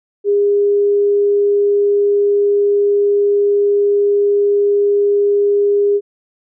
sine tone, 406.7 Hz, G#4, 36 cents flat, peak -10 dBFS, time 0.24-6.01 s, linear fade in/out 50 ms, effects none

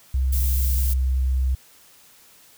sine tone with pitch glide, 65.41 to 64.85 Hz, C2 to C2, 0 to -15 cents, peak -18 dBFS, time 0.14-1.55 s, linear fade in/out 5 ms, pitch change -15 cents, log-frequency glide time 0.38-1.27 s
violet noise, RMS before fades -29 dBFS, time 0.32-0.94 s, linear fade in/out 10 ms
effects white hiss -52 dBFS RMS until 2.57 s

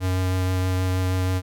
square tone with vibrato, 92.5 Hz, F#2, in tune, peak -21 dBFS, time 0-1.42 s, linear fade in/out 50 ms, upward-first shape triangle, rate 6.3 Hz, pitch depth 12 cents each way, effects none

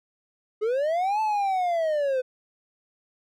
triangle linear two-way sweep, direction up then down, 411.9 to 880 to 501 Hz, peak -20 dBFS, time 0.61-2.22 s, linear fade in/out 20 ms, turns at 1.21 s, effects none

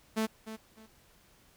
sawtooth tone with echo, 220 Hz, A3, in tune, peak -24 dBFS, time 0.16-0.27 s, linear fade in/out 20 ms, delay 300 ms, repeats 2, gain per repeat -12 dB, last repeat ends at 0.87 s, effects pink hiss -63 dBFS RMS until 1.56 s

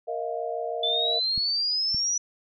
sine chord, Bb suspended fourth, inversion none, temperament equal with one note detuned, 466.2 / 632.4 / 698.5 Hz, Bb4 / Eb5 / F5, 0 / +28 / 0 cents, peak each -32 dBFS, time 0.07-1.2 s, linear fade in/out 20 ms
sine exponential sweep, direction up, 3486 to 5920 Hz, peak -23 dBFS, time 0.83-2.18 s, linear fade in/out 5 ms
clicks, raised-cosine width 5 ms, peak -25 dBFS, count 2, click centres 1.378 / 1.946 s
effects none

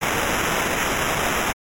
blue noise with sample-and-hold, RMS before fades -22 dBFS, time 0.01-1.53 s, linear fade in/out 20 ms, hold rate 4410 Hz, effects MP3 64 kbps

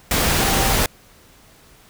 sine tone in noise, 784 Hz, G5, in tune, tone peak -25 dBFS, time 0.41-0.74 s, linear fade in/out 2 ms, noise pink, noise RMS -18 dBFS, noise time 0.11-0.86 s, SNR -10 dB, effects pink hiss -50 dBFS RMS until 1.89 s

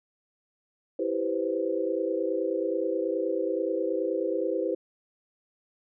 sine chord, C major seventh, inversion first, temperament equal, 329.6 / 392 / 493.9 / 523.3 Hz, E4 / G4 / B4 / C5, 0 / 0 / 0 / 0 cents, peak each -31 dBFS, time 0.99-4.75 s, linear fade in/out 5 ms, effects none

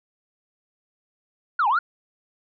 sine linear two-way sweep, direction down then up, 1480 to 788 to 1480 Hz, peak -16 dBFS, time 1.59-1.79 s, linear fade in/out 5 ms, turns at 1.68 s, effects tanh soft clip ceiling -14 dBFS

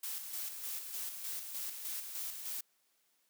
blue noise with tremolo, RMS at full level -40 dBFS, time 0.03-2.61 s, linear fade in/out 5 ms, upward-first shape square, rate 3.3 Hz, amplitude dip 45%, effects white hiss -75 dBFS RMS until 3.29 s + high-pass 200 Hz 12 dB/octave

